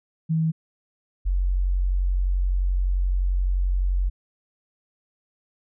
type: tone pair in turn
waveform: sine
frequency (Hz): 160.6 / 45.79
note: E3 / F#1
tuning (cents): -45 / -17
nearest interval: octave + minor seventh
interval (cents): 2172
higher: first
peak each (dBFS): -19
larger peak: neither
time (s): 0.29-0.52 / 1.25-4.1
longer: second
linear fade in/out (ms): 20
effects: none